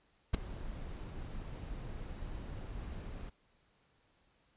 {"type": "noise with ADSR envelope", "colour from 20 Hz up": "brown", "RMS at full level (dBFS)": -23, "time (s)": [0.33, 3.3], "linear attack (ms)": 15, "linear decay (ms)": 6, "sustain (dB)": -20, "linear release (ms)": 13, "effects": ["pink hiss -72 dBFS RMS until 4.56 s", "resampled to 8000 Hz"]}